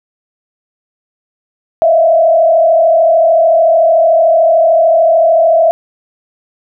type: tone with frequency modulation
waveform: sine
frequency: 659.3 Hz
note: E5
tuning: in tune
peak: -5 dBFS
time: 1.82-5.71 s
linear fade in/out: 0 ms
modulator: 33.5 Hz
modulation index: 0.92
effects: none